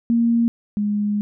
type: tone pair in turn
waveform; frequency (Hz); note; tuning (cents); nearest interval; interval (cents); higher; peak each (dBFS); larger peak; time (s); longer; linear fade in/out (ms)
sine; 233.1 / 207.1; A#3 / G#3; 0 / -5; major second; 205; first; -14 / -18; first; 0.1-0.48 / 0.77-1.21; second; 0
effects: none